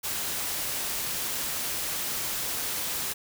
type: noise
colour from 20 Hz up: white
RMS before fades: -31 dBFS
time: 0.03-3.14 s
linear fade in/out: 20 ms
effects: none